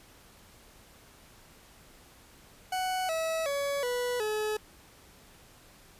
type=tone with pitch steps; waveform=40% pulse; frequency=744 / 647.7 / 563.8 / 490.9 / 427.3 Hz; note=F#5 / E5 / C#5 / B4 / G#4; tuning=+9 / -31 / +29 / -10 / +49 cents; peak=-28 dBFS; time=2.72-4.57 s; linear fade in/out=5 ms; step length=370 ms; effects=pink hiss -56 dBFS RMS until 5.99 s + resampled to 32000 Hz